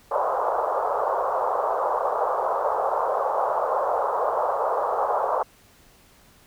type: band-pass noise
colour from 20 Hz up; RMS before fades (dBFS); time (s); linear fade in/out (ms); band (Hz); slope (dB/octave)
pink; -24; 0.11-5.43; 5; 480 to 1200; 48
effects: pink hiss -55 dBFS RMS until 6.46 s